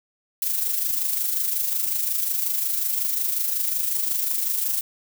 violet noise with amplitude modulation, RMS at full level -22 dBFS, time 0.42-4.81 s, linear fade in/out 2 ms, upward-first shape sine, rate 25.5 Hz, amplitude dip 50%, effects none

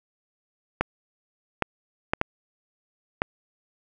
clicks, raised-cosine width 0.5 ms, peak -6 dBFS, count 5, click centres 0.81 / 1.623 / 2.135 / 2.214 / 3.219 s, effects none

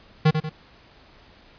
square tone with echo, 155.56 Hz, D#3, in tune, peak -14 dBFS, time 0.25-0.31 s, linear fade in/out 10 ms, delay 93 ms, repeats 2, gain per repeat -7 dB, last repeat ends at 0.496 s, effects pink hiss -52 dBFS RMS until 1.58 s + resampled to 11025 Hz

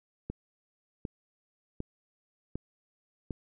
click train, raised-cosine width 3 ms, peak -22 dBFS, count 5, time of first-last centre 0.3-3.308 s, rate 1.33 Hz, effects none

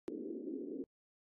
pink band-pass noise, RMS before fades -43 dBFS, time 0.08-0.84 s, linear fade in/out 0 ms, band 250 to 420 Hz, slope 48 dB/octave, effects AAC 32 kbps

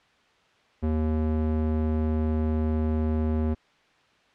square tone with band-pass filter, 77.78 Hz, D#2, in tune, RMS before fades -25 dBFS, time 0.82-3.55 s, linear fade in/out 20 ms, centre 220 Hz, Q 0.76, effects white hiss -61 dBFS RMS until 4.34 s + low-pass 3000 Hz 12 dB/octave

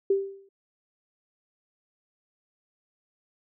sine tone with exponential decay, 392 Hz, G4, in tune, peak -17 dBFS, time 0.1-0.49 s, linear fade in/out 5 ms, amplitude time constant 83 ms, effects none

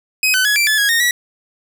sawtooth tone with pitch steps, 2527 / 1514 / 1683 / 2347 / 1726 / 1654 / 1846 / 1937 Hz, D#7 / F#6 / G#6 / D7 / A6 / G#6 / A#6 / B6, +26 / +39 / +23 / -2 / -34 / -8 / -17 / -34 cents, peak -9 dBFS, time 0.23-1.11 s, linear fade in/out 2 ms, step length 110 ms, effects none

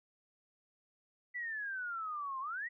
sine exponential two-way sweep, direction down then up, 1990 to 1036 to 1990 Hz, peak -37 dBFS, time 1.34-2.69 s, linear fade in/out 20 ms, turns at 2.4 s, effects none

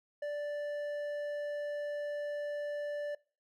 sine tone with hard clipping, 586 Hz, D5, 4 cents flat, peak -36 dBFS, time 0.22-3.15 s, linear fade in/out 5 ms, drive 6 dB, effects noise-tail reverb RT60 0.4 s tail -24 dB re dry

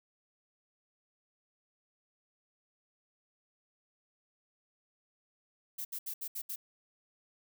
violet noise bursts at uneven times, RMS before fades -39 dBFS, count 6, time 5.78-5.85 / 5.92-5.99 / 6.06-6.14 / 6.21-6.28 / 6.35-6.42 / 6.49-6.56 s, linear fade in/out 10 ms, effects none

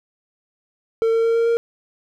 triangle tone with pitch steps, 452.2 / 455.3 / 458.5 / 461.7 / 464.9 Hz, A4 / A#4 / A#4 / A#4 / A#4, +47 / -41 / -29 / -17 / -5 cents, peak -13 dBFS, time 1.02-1.57 s, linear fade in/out 0 ms, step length 110 ms, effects none

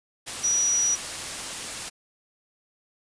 sine tone in noise, 5830 Hz, F#8, 26 cents flat, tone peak -20 dBFS, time 0.43-0.96 s, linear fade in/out 20 ms, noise white, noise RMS -33 dBFS, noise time 0.26-1.9 s, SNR +10 dB, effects resampled to 22050 Hz

